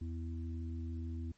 harmonic tone, 82.41 Hz, E2, in tune, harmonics 1 / 3 / 4, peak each -38 / -46 / -51 dBFS, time 0.01-1.32 s, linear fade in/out 5 ms, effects pink hiss -71 dBFS RMS until 1.37 s + MP3 32 kbps

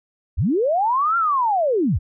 sine linear two-way sweep, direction up then down, 47 to 1396.9 to 47 Hz, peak -16 dBFS, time 0.37-1.99 s, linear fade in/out 20 ms, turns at 1.17 s, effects none

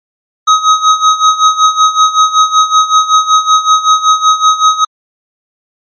square tone with tremolo, 1266 Hz, D#6, 30 cents sharp, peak -3 dBFS, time 0.47-4.85 s, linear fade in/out 10 ms, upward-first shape sine, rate 5.3 Hz, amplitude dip 80%, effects MP3 32 kbps

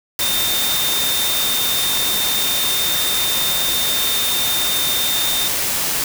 sine tone in noise, 3635 Hz, A#7, 44 cents flat, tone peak -20 dBFS, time 0.21-5.48 s, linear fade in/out 2 ms, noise white, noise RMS -20 dBFS, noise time 0.19-6.04 s, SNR -3 dB, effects none

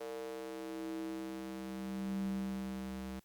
square tone with high-pass filter sweep, 65 Hz, C2, 11 cents flat, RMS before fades -41 dBFS, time 0-3.2 s, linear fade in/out 10 ms, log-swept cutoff 480 to 130 Hz, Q 4.8, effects white hiss -71 dBFS RMS until 3.24 s + Opus 48 kbps

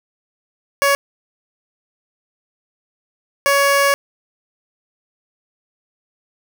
15% pulse tone bursts at uneven times, 560 Hz, C#5, 18 cents sharp, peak -6 dBFS, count 2, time 0.82-0.95 / 3.46-3.94 s, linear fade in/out 0 ms, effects none

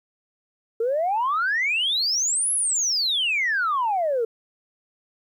sine exponential two-way sweep, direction up then down, 440.6 to 11190 to 440.6 Hz, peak -19 dBFS, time 0.8-4.25 s, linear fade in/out 5 ms, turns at 2.53 s, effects tanh soft clip ceiling -16 dBFS + 10-bit

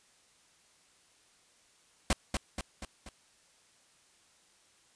pink noise with echo, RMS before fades -26 dBFS, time 2.1-2.13 s, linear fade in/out 2 ms, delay 240 ms, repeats 4, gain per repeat -5 dB, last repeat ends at 3.09 s, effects white hiss -65 dBFS RMS until 4.95 s + resampled to 22050 Hz

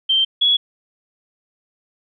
sine tone pair in turn, 3136 / 3367 Hz, G7 / G#7, 0 / +23 cents, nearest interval minor second, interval 123 cents, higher second, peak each -13 / -12 dBFS, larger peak second, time 0.09-0.25 / 0.41-0.57 s, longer neither, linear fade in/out 10 ms, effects none

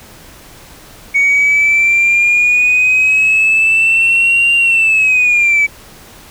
sine linear two-way sweep, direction up then down, 2230 to 2781 to 2281 Hz, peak -6 dBFS, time 1.14-5.67 s, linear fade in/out 20 ms, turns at 4.55 s, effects tanh soft clip ceiling -5 dBFS + pink hiss -38 dBFS RMS until 6.3 s

